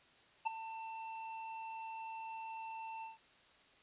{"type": "tone with ADSR envelope", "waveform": "square", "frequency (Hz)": 894, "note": "A5", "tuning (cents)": 27, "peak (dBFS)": -30, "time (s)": [0.45, 3.18], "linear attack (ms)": 21, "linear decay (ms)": 8, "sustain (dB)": -14, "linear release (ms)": 150, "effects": ["white hiss -65 dBFS RMS until 3.82 s", "resampled to 8000 Hz"]}